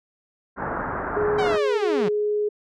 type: low-pass noise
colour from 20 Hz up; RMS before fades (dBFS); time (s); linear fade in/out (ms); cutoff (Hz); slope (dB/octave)
white; -28; 0.56-1.59; 50; 1600; 48
type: tone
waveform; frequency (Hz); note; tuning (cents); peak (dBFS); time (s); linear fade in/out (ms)
sine; 418.4; G#4; +13; -20; 1.16-2.49; 10
type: linear sweep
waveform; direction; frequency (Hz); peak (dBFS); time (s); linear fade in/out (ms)
sawtooth; down; 784 to 164.81; -20; 1.38-2.09; 10
effects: low-pass 4000 Hz 12 dB/octave